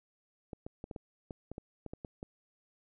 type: clicks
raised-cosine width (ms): 2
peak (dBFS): -28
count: 12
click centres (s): 0.532 / 0.665 / 0.841 / 0.912 / 0.962 / 1.308 / 1.516 / 1.581 / 1.863 / 1.935 / 2.048 / 2.229
effects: none